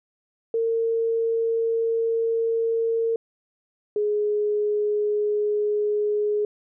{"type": "tone pair in turn", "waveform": "sine", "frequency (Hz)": [456.1, 418.1], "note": ["A#4", "G#4"], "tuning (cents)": [-38, 12], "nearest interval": "major second", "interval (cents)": 150, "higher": "first", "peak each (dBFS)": -20, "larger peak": "neither", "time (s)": [[0.54, 3.16], [3.96, 6.45]], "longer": "first", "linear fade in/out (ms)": 2, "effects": []}